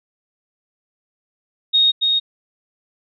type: tone with echo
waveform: sine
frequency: 3729 Hz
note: A#7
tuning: in tune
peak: -11 dBFS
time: 1.73-1.92 s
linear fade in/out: 20 ms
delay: 280 ms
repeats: 1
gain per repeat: -3 dB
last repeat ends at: 2.2 s
effects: none